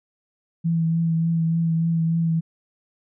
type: tone with vibrato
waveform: sine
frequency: 164.81 Hz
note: E3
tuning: in tune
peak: -18 dBFS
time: 0.64-2.41 s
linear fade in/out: 20 ms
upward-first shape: triangle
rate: 3.4 Hz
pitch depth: 24 cents each way
effects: none